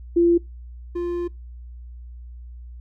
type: tone pair in turn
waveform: sine / triangle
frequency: 342.7 / 348.7 Hz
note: F4 / F4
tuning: -33 / -3 cents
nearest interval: unison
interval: 30 cents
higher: second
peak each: -13 / -21 dBFS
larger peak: first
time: 0.16-0.38 / 0.95-1.28 s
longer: second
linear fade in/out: 10 ms
effects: noise-tail reverb RT60 0.2 s tail -23 dB re dry + added 60 Hz sine -36 dBFS peak until 2.8 s